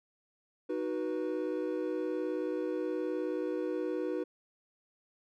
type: chord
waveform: triangle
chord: B major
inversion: first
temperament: equal with one note detuned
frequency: 311.1 / 370 / 487.9 Hz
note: D#4 / F#4 / B4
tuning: 0 / 0 / -21 cents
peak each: -34 dBFS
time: 0.69-4.24 s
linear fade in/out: 10 ms
effects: none